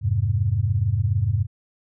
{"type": "chord", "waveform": "sine", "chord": "F minor", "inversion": "none", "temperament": "equal with one note detuned", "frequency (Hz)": [86.65, 103.83, 130.81], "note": ["F2", "Ab2", "C3"], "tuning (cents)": [-13, 0, 0], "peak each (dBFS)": [-25, -20, -26], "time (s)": [0.01, 1.47], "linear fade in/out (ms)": 50, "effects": []}